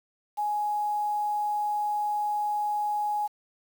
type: tone with quantisation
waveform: sine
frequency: 835 Hz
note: G#5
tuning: 9 cents sharp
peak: -25 dBFS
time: 0.37-3.28 s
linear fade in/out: 20 ms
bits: 8
effects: none